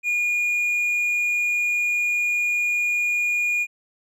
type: tone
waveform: triangle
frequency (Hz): 2435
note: D#7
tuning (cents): -38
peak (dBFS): -18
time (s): 0.03-3.67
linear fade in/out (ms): 50
effects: none